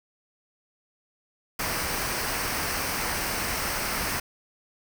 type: noise with comb filter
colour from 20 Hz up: pink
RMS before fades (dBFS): -29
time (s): 1.59-4.2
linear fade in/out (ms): 5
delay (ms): 0.28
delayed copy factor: -0.5
effects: none